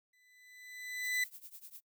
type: tone with exponential growth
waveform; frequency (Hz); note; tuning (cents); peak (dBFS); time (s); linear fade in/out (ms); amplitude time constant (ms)
40% pulse; 1998; B6; +20; -28; 0.13-1.24; 5; 240
type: noise with tremolo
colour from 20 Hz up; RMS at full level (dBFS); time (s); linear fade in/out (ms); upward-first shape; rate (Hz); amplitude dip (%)
violet; -48; 1.03-1.81; 10; triangle; 10; 95
effects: noise-tail reverb RT60 0.1 s tail -25 dB re dry